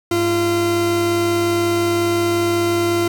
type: tone pair together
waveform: 40% pulse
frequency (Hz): 102.26 / 343.5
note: G#2 / F4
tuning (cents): -26 / -29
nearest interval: octave + major sixth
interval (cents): 2097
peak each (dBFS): -25 / -15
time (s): 0.11-3.08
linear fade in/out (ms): 5
effects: none